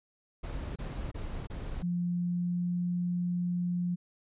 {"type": "noise bursts", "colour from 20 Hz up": "brown", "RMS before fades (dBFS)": -37, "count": 4, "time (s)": [0.43, 1.828], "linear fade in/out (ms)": 10, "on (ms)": 330, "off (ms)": 26}
{"type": "tone with pitch glide", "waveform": "sine", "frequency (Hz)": [175.2, 176.52], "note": ["F3", "F3"], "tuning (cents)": [6, 19], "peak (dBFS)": -28, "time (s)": [1.82, 3.96], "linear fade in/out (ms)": 20, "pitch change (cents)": 13, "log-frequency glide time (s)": [1.97, 2.85]}
{"effects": ["resampled to 8000 Hz"]}